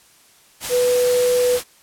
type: tone in noise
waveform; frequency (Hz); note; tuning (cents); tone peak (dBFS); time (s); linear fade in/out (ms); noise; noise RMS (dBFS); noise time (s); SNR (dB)
sine; 493.9; B4; 0; -14; 0.69-1.6; 50; white; -26; 0.6-1.64; +9
effects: white hiss -52 dBFS RMS until 1.82 s + low-pass 12000 Hz 12 dB/octave